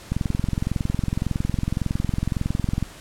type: click train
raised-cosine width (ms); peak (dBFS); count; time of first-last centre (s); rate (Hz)
5; -10; 60; 0.12-2.826; 21.8
effects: pink hiss -43 dBFS RMS until 3 s + low-pass 11000 Hz 12 dB/octave